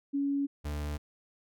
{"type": "tone pair in turn", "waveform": ["sine", "40% pulse"], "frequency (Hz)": [280.6, 74], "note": ["C#4", "D2"], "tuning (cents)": [21, 14], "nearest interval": "octave + major seventh", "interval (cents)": 2307, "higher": "first", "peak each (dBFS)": [-27, -32], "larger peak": "first", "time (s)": [[0.13, 0.47], [0.64, 0.98]], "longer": "neither", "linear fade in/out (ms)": 20, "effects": []}